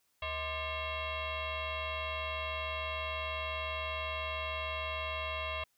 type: tone with frequency modulation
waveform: sine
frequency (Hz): 1046.5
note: C6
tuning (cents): 0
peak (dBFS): -34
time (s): 0.22-5.64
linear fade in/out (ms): 5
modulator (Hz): 560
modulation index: 4
effects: white hiss -75 dBFS RMS until 5.77 s